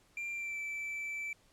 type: tone with pitch glide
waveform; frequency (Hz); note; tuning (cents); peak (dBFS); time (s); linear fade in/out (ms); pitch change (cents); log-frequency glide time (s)
triangle; 2377 to 2323; D7 to D7; +20 to -20; -35; 0.17-1.33; 2; -40; 0.31-0.59
effects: pink hiss -67 dBFS RMS until 1.52 s + low-pass 11000 Hz 12 dB/octave